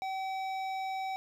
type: tone with hard clipping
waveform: sine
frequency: 765 Hz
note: G5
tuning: 42 cents flat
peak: -35 dBFS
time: 0.02-1.16 s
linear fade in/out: 0 ms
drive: 12 dB
effects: none